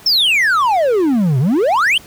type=exponential two-way sweep; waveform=triangle; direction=down then up; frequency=5510 to 122 to 3239 Hz; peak=-9 dBFS; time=0.06-1.98 s; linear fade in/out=5 ms; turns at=1.39 s; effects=pink hiss -41 dBFS RMS until 2.06 s + high-pass 60 Hz 12 dB/octave